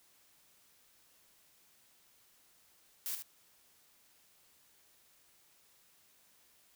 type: noise with echo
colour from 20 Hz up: blue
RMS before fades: -38 dBFS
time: 3.06-3.15 s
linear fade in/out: 0 ms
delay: 72 ms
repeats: 1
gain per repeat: -7 dB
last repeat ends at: 3.222 s
effects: white hiss -67 dBFS RMS until 6.75 s